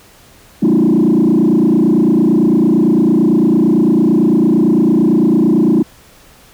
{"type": "tone with frequency modulation", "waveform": "sine", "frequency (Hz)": 266.2, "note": "C4", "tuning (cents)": 30, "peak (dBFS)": -6, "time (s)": [0.62, 5.83], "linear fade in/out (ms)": 10, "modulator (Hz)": 28.9, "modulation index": 2.9, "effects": ["tanh soft clip ceiling -5 dBFS", "pink hiss -44 dBFS RMS until 6.53 s"]}